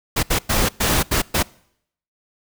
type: noise bursts at uneven times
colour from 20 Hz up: pink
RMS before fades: -18 dBFS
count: 6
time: 0.16-0.23 / 0.3-0.39 / 0.49-0.69 / 0.8-1.03 / 1.11-1.22 / 1.34-1.43 s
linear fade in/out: 10 ms
effects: noise-tail reverb RT60 0.7 s tail -24 dB re dry